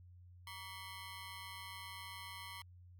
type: ring-modulated tone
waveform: 15% pulse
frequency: 1046.5 Hz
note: C6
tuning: in tune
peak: -38 dBFS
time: 0.47-2.62 s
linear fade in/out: 2 ms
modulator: 96.4 Hz
effects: added 89 Hz sine -56 dBFS peak until 2.99 s